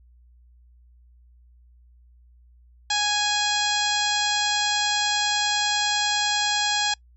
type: harmonic tone with a mistuned harmonic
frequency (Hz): 830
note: G#5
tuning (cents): -1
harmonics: 1 / 2 / 3 / 4 / 5 / 6 / 7 / 8 / 9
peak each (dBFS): -27 / -28 / -32 / -27 / -28 / -31 / -33 / -36 / -32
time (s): 2.9-6.94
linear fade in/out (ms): 5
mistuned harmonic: 7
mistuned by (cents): -25
effects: noise-tail reverb RT60 0.1 s tail -26 dB re dry + added 60 Hz sine -51 dBFS peak until 7.16 s